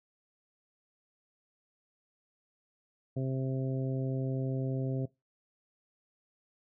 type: harmonic tone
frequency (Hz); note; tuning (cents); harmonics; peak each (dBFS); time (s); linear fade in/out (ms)
132.1; C3; +17; 1 / 2 / 3 / 4 / 5; -31 / -37 / -41 / -43 / -45; 3.16-5.06; 10
effects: noise-tail reverb RT60 0.2 s tail -20 dB re dry